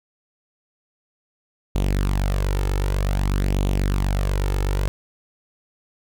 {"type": "tone with flanger", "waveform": "sawtooth", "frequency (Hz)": 48.15, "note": "G1", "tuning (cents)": -30, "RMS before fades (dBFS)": -21, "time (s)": [1.75, 4.88], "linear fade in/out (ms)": 0, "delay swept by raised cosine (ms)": [0.29, 2.29], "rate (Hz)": 0.53, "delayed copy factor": 0.55, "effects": []}